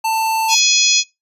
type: tone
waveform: square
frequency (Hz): 889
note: A5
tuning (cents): +18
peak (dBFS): -16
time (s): 0.04-0.55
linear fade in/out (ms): 10
type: noise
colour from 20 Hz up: violet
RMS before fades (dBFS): -34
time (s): 0.13-0.6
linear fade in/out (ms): 2
type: harmonic tone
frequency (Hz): 839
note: G#5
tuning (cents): +17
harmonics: 3 / 4 / 5 / 6 / 7 / 8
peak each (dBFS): -18 / -18 / -18 / -18 / -18 / -18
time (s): 0.48-1.04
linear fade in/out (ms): 50
effects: noise-tail reverb RT60 0.2 s tail -22 dB re dry + resampled to 32000 Hz